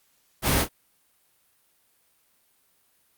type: noise with echo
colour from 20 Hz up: pink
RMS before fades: -22 dBFS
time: 0.42-0.66 s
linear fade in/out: 50 ms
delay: 30 ms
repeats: 1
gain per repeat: -11 dB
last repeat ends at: 0.69 s
effects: white hiss -66 dBFS RMS until 3.17 s + Opus 48 kbps